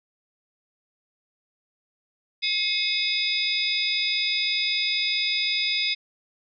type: tone cluster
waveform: sine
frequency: 2157 / 2555 / 3518 / 3793 / 4968 Hz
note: C#7 / D#7 / A7 / A#7 / D#8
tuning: -48 / +45 / -1 / +29 / -3 cents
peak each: -30 / -29 / -28 / -30 / -27 dBFS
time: 2.42-5.95 s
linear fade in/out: 20 ms
effects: none